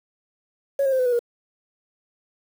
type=tone with pitch steps; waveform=sine; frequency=554.4 / 537.7 / 521.5 / 505.8 / 490.5 / 475.7 Hz; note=C#5 / C5 / C5 / B4 / B4 / A#4; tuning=0 / +47 / -6 / +41 / -12 / +35 cents; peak=-16 dBFS; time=0.79-1.192 s; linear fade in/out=5 ms; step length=67 ms; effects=tanh soft clip ceiling -15 dBFS + 7-bit